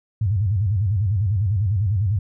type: tone with vibrato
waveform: sine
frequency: 100 Hz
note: G2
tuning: 35 cents sharp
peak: -17 dBFS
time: 0.21-2.19 s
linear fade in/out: 5 ms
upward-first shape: square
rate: 10 Hz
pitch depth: 160 cents each way
effects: none